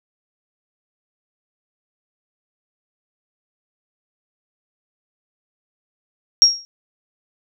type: tone with exponential decay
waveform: sine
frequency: 5588 Hz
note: F8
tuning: in tune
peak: -3 dBFS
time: 6.42-6.65 s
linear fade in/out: 0 ms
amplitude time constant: 49 ms
effects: none